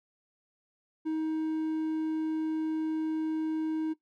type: tone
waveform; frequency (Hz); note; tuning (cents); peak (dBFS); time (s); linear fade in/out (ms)
triangle; 315.4; D#4; +24; -26; 1.05-3.94; 20
effects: noise-tail reverb RT60 0.1 s tail -17 dB re dry